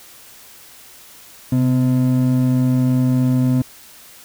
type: ring-modulated tone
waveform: triangle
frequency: 192 Hz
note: G3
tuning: 36 cents flat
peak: -8 dBFS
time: 1.52-3.62 s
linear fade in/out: 5 ms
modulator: 61.6 Hz
effects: white hiss -43 dBFS RMS until 4.24 s